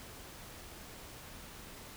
silence, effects pink hiss -50 dBFS RMS until 1.96 s

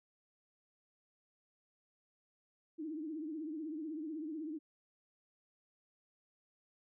sine tone with vibrato, 311.1 Hz, D#4, in tune, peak -39 dBFS, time 2.78-4.59 s, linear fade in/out 20 ms, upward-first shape triangle, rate 16 Hz, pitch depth 130 cents each way, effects none

